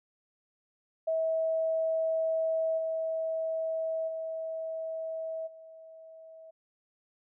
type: tone with level steps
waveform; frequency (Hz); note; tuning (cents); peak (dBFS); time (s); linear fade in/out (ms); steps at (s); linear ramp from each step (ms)
sine; 646; E5; -35; -26 / -29 / -33 / -47; 1.07-6.51; 10; 2.77 / 4.07 / 5.46; 20
effects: none